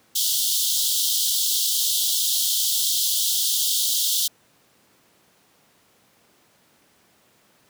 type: high-pass noise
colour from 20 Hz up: pink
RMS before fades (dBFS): -22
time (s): 0.15-4.28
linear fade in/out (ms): 10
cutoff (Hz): 3100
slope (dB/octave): 96
effects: pink hiss -59 dBFS RMS until 7.69 s + high-pass 150 Hz 12 dB/octave